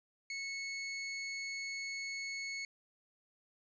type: tone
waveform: sawtooth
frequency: 2200 Hz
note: C#7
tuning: 14 cents flat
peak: -35 dBFS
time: 0.3-2.65 s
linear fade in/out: 2 ms
effects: resampled to 16000 Hz